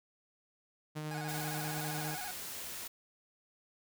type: tone with tremolo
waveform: sawtooth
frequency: 153.1 Hz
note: D#3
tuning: 28 cents flat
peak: -33 dBFS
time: 0.95-2.16 s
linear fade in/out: 20 ms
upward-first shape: sine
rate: 10 Hz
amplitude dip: 25%
type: tone with vibrato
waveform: 25% pulse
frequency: 778 Hz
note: G5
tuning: 13 cents flat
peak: -38 dBFS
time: 1.11-2.31 s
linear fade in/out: 0 ms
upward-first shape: square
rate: 15 Hz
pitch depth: 97 cents each way
type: noise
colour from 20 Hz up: white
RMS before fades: -43 dBFS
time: 1.28-2.88 s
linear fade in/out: 10 ms
effects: none